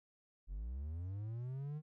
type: linear sweep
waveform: triangle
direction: up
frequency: 42 to 155.56 Hz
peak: -38 dBFS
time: 0.47-1.82 s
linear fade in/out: 50 ms
effects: none